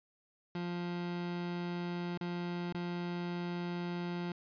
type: tone with dropouts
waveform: 30% pulse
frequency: 175 Hz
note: F3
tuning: 4 cents sharp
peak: -33 dBFS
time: 0.55-4.32 s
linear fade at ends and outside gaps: 2 ms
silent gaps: 2.175-2.21 / 2.725-2.746 s
effects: resampled to 11025 Hz